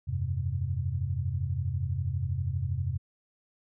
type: chord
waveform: sine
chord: F suspended second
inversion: none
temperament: equal with one note detuned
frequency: 85.56 / 98 / 130.81 Hz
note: F2 / G2 / C3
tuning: -35 / 0 / 0 cents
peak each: -32 dBFS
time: 0.07-2.98 s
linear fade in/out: 20 ms
effects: none